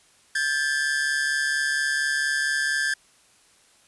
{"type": "tone pair together", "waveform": "45% pulse", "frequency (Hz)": [1588.7, 1733], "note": ["G6", "A6"], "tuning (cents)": [23, -27], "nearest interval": "major second", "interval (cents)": 150, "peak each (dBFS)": -25, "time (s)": [0.35, 2.94], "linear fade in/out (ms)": 5, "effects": ["white hiss -58 dBFS RMS until 3.87 s", "resampled to 24000 Hz"]}